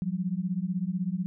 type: beating tone pair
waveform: sine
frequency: 174.61 / 190.61 Hz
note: F3 / G3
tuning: 0 / -48 cents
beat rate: 16 Hz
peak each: -30 dBFS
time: 0.02-1.26 s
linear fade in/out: 0 ms
effects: none